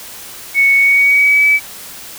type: tone with pitch glide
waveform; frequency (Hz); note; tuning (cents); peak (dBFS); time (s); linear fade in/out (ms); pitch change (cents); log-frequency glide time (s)
sine; 2217 to 2294; C#7 to D7; 0 to -41; -7; 0.54-1.6; 50; +59; 0.75-1.47
effects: white hiss -32 dBFS RMS until 2.18 s